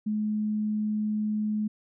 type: tone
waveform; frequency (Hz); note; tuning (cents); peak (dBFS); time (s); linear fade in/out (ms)
sine; 212.7; G#3; +42; -25; 0.06-1.68; 10
effects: none